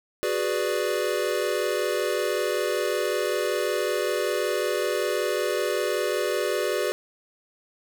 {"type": "chord", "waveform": "square", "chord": "G# half-diminished seventh", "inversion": "third", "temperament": "equal", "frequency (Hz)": [370, 415.3, 493.9, 587.3], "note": ["F#4", "G#4", "B4", "D5"], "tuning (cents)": [0, 0, 0, 0], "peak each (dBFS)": -30, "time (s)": [0.23, 6.92], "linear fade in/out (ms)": 0, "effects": ["8-bit"]}